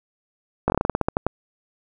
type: slowing click train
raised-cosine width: 1 ms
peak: -5 dBFS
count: 13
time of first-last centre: 0.68-1.266 s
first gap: 19 ms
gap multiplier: 1.16
effects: none